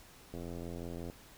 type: click train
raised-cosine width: 2 ms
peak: -30 dBFS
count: 66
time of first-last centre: 0.34-1.099 s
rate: 85.6 Hz
effects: pink hiss -57 dBFS RMS until 1.37 s

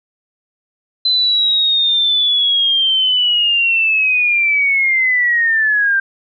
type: linear sweep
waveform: sine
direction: down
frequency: 4052 to 1568 Hz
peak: -11 dBFS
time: 1.05-6 s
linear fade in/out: 5 ms
effects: none

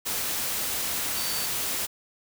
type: tone in noise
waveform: sine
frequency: 4558 Hz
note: C#8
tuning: 47 cents sharp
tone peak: -34 dBFS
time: 1.16-1.47 s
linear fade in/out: 20 ms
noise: white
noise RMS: -29 dBFS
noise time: 0.05-1.87 s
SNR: -8 dB
effects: none

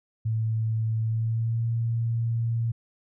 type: tone with pitch glide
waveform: sine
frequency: 111.3 to 115.49 Hz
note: A2 to A#2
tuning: +20 to -16 cents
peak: -23 dBFS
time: 0.25-2.72 s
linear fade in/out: 10 ms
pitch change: +64 cents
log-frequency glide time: 1.02-1.66 s
effects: none

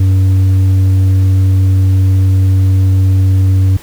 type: tone with tanh clipping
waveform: sine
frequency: 95 Hz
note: F#2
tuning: 46 cents sharp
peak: -7 dBFS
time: 0-3.77 s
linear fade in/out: 5 ms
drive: 5 dB
effects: pink hiss -36 dBFS RMS until 3.82 s

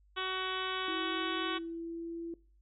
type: harmonic tone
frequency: 374.9 Hz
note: F#4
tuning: 23 cents sharp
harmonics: 1 / 2 / 3 / 4 / 5 / 6 / 7 / 8 / 9 / 10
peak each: -41 / -46 / -38 / -40 / -47 / -46 / -46 / -42 / -42 / -46 dBFS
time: 0.16-1.59 s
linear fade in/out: 20 ms
type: tone with pitch glide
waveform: sine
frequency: 329.6 to 335.6 Hz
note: E4 to E4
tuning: 0 to +31 cents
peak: -37 dBFS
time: 0.88-2.34 s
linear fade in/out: 2 ms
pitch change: +31 cents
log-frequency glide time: 1.02-2.22 s
effects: noise-tail reverb RT60 0.4 s tail -22 dB re dry + added 50 Hz sine -62 dBFS peak until 2.61 s

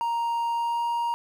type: tone with pitch glide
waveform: triangle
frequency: 934 to 940.5 Hz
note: A#5 to A#5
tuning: +3 to +15 cents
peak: -22 dBFS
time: 0.01-1.14 s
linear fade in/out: 0 ms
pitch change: +12 cents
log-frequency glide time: 0.53-0.84 s
effects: 9-bit

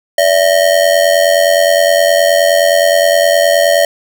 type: ring-modulated tone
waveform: square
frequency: 622.3 Hz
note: D#5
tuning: in tune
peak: -5 dBFS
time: 0.18-3.85 s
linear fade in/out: 2 ms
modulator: 44.8 Hz
effects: none

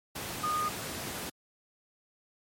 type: tone in noise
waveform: sine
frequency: 1228 Hz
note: D#6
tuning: 23 cents flat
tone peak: -28 dBFS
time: 0.43-0.69 s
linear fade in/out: 10 ms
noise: pink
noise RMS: -37 dBFS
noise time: 0.15-1.3 s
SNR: +6 dB
effects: high-pass 100 Hz 12 dB/octave + MP3 64 kbps

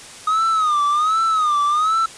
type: tone with vibrato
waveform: triangle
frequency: 1244.5 Hz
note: D#6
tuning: in tune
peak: -13 dBFS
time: 0.27-2.06 s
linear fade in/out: 5 ms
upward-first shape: sine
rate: 1.3 Hz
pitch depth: 120 cents each way
effects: white hiss -38 dBFS RMS until 2.17 s + resampled to 22050 Hz

